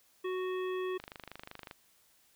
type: harmonic tone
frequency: 370 Hz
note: F#4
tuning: in tune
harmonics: 1 / 3 / 5 / 7 / 9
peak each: -33 / -43 / -47 / -50 / -52 dBFS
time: 0.24-0.98 s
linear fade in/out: 10 ms
type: click train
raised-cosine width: 0.3 ms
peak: -28 dBFS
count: 19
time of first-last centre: 1-1.711 s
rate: 25.3 Hz
effects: white hiss -67 dBFS RMS until 2.35 s